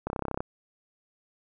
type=clicks; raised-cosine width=1 ms; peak=-16 dBFS; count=12; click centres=0.07 / 0.101 / 0.131 / 0.162 / 0.193 / 0.223 / 0.253 / 0.283 / 0.313 / 0.344 / 0.375 / 0.405 s; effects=none